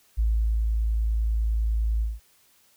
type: tone with ADSR envelope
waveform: sine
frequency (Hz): 55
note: A1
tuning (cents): 0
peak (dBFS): -19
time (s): 0.17-2.2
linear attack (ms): 23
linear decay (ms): 440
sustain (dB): -2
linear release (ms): 190
effects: white hiss -61 dBFS RMS until 2.76 s